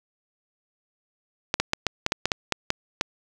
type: clicks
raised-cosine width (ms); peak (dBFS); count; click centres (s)
0.2; -4; 11; 1.541 / 1.6 / 1.734 / 1.867 / 2.064 / 2.121 / 2.256 / 2.318 / 2.523 / 2.704 / 3.011
effects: none